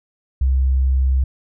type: tone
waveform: sine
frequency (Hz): 65.7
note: C2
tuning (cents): +8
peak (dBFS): -13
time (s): 0.41-1.24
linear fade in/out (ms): 5
effects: none